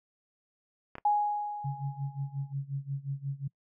clicks, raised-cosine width 0.5 ms, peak -25 dBFS, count 2, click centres 0.954 / 0.983 s
sine tone with exponential decay, 830.6 Hz, G#5, in tune, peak -21 dBFS, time 1.05-2.53 s, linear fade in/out 5 ms, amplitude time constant 320 ms
sine tone with tremolo, 138.59 Hz, C#3, in tune, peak -29 dBFS, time 1.64-3.48 s, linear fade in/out 10 ms, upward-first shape sine, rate 5.6 Hz, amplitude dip 90%
effects noise-tail reverb RT60 0.1 s tail -24 dB re dry

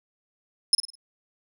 35% pulse tone with echo, 5170 Hz, E8, 34 cents flat, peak -11 dBFS, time 0.73-0.75 s, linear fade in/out 2 ms, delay 51 ms, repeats 4, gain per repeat -9 dB, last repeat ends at 0.954 s, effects none

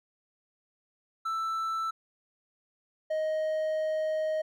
triangle tone pair in turn, 1325 / 625.3 Hz, E6 / D#5, +9 / +8 cents, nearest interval octave + minor second, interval 1301 cents, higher first, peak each -27 / -25 dBFS, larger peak second, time 1.25-1.91 / 3.1-4.42 s, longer second, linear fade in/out 10 ms, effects none

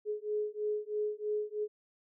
sine beating tone pair, 420.4 / 423.5 Hz, G#4 / G#4, +21 / +34 cents, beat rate 3.1 Hz, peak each -35 / -35 dBFS, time 0.05-1.68 s, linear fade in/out 50 ms, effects none

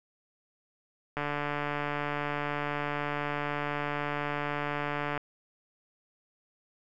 click train, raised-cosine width 0.5 ms, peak -17 dBFS, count 586, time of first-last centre 1.17-5.177 s, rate 146 Hz, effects none

